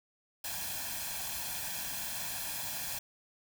white noise with comb filter, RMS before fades -38 dBFS, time 0.44-2.99 s, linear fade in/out 5 ms, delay 1.2 ms, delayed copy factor +0.7, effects none

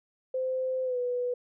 sine tone with pitch glide, 517 to 492.5 Hz, C5 to B4, -21 to -5 cents, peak -27 dBFS, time 0.34-1.34 s, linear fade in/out 5 ms, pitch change -84 cents, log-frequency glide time 0.84-0.98 s, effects none

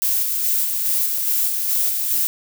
violet noise with tremolo, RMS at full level -19 dBFS, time 0.02-2.27 s, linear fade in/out 0 ms, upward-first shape square, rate 2.4 Hz, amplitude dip 30%, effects none

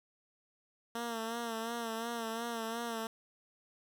10% pulse tone with vibrato, 229.8 Hz, A#3, 25 cents flat, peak -28 dBFS, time 0.95-3.07 s, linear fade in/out 2 ms, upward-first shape sine, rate 2.8 Hz, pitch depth 51 cents each way, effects none

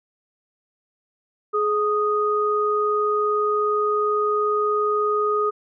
sine tone pair together, 421.4 / 1241.8 Hz, G#4 / D#6, +25 / -4 cents, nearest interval octave + perfect fifth, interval 1871 cents, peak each -21 dBFS, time 1.53-5.51 s, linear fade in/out 20 ms, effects none

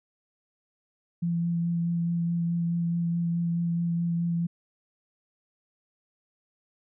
sine tone with vibrato, 170 Hz, F3, 46 cents flat, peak -24 dBFS, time 1.22-4.47 s, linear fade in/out 10 ms, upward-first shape sine, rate 4.7 Hz, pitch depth 12 cents each way, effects none

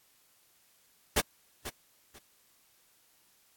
pink noise with echo, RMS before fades -25 dBFS, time 1.16-1.21 s, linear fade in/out 10 ms, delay 490 ms, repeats 2, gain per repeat -13 dB, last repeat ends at 2.19 s, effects white hiss -66 dBFS RMS until 3.56 s + AAC 64 kbps

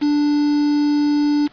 triangle tone with quantisation, 293.7 Hz, D4, in tune, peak -12 dBFS, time 0.01-1.48 s, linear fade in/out 20 ms, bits 5, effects pink hiss -49 dBFS RMS until 1.52 s + resampled to 11025 Hz

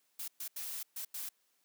blue noise bursts at uneven times, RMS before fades -41 dBFS, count 5, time 0.19-0.28 / 0.4-0.48 / 0.56-0.83 / 0.96-1.05 / 1.14-1.29 s, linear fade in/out 5 ms, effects white hiss -75 dBFS RMS until 1.64 s + high-pass 200 Hz 12 dB/octave

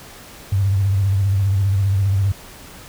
sine tone with vibrato, 98 Hz, G2, in tune, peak -14 dBFS, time 0.52-2.32 s, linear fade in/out 5 ms, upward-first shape triangle, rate 15 Hz, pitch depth 81 cents each way, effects pink hiss -40 dBFS RMS until 2.88 s

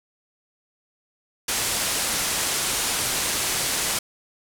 white low-pass noise, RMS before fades -25 dBFS, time 1.48-3.99 s, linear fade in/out 5 ms, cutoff 11000 Hz, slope 24 dB/octave, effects none

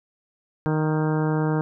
harmonic tone with a mistuned harmonic, 155.1 Hz, D#3, 5 cents flat, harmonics 1 / 2 / 3 / 4 / 5 / 6 / 7 / 8 / 9 / 10, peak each -22 / -26 / -28 / -36 / -35 / -34 / -40 / -40 / -39 / -39 dBFS, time 0.66-1.61 s, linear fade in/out 0 ms, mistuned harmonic 10, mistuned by +34 cents, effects none

